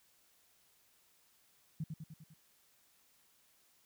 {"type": "tone with echo", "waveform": "sine", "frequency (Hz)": 157.3, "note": "D#3", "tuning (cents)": 19, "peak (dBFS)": -35, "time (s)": [1.8, 1.84], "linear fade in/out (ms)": 5, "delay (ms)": 100, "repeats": 5, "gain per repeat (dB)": -4, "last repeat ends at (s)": 2.34, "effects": ["white hiss -70 dBFS RMS until 3.85 s"]}